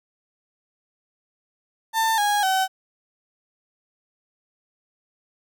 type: tone with pitch steps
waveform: 35% pulse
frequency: 894 / 824.6 / 760.5 Hz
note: A5 / G#5 / F#5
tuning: +27 / -13 / +47 cents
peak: -17 dBFS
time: 1.93-2.68 s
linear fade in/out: 50 ms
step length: 250 ms
effects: none